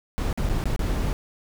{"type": "noise with dropouts", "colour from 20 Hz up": "brown", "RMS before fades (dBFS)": -24, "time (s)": [0.18, 1.13], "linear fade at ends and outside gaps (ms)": 0, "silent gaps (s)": [[0.329, 0.375], [0.49, 0.497], [0.639, 0.656], [0.762, 0.793]], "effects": []}